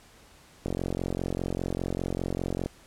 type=click train; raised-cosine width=2 ms; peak=-16 dBFS; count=91; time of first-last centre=0.66-2.66 s; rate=45 Hz; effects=pink hiss -55 dBFS RMS until 2.86 s + low-pass 11000 Hz 12 dB/octave